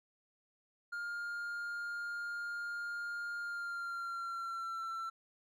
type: tone with pitch glide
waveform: triangle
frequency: 1410 to 1344 Hz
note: F6 to E6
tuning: +16 to +33 cents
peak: -36 dBFS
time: 0.92-5.1 s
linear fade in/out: 10 ms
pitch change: -83 cents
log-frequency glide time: 3.39-4.84 s
effects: none